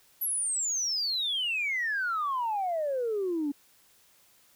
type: exponential sweep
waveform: sine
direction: down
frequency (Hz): 11850 to 277.2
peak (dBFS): -26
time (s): 0.21-3.52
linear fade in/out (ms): 10
effects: tanh soft clip ceiling -23 dBFS + white hiss -62 dBFS RMS until 4.55 s